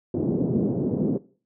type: band-pass noise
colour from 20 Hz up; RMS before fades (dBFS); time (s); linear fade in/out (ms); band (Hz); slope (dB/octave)
pink; -24; 0.14-1.18; 5; 140 to 420; 24
effects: noise-tail reverb RT60 0.4 s tail -19 dB re dry